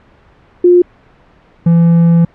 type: tone pair in turn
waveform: sine / triangle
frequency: 354.6 / 168.46 Hz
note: F4 / E3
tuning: +26 / +38 cents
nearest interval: octave + minor second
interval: 1288 cents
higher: first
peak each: -3 dBFS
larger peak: neither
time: 0.64-0.82 / 1.66-2.25 s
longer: second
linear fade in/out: 5 ms
effects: pink hiss -46 dBFS RMS until 2.34 s + low-pass 2000 Hz 12 dB/octave